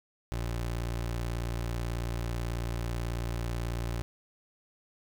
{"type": "tone", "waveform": "25% pulse", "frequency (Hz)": 58.27, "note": "A#1", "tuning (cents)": 0, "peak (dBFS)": -27, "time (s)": [0.32, 4.02], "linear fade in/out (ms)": 0, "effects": ["9-bit"]}